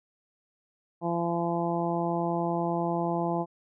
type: harmonic tone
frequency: 170.4 Hz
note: F3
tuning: 42 cents flat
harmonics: 1 / 2 / 3 / 4 / 5 / 6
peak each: -31 / -31 / -36 / -32 / -33 / -38 dBFS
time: 1.01-3.46 s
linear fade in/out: 50 ms
effects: none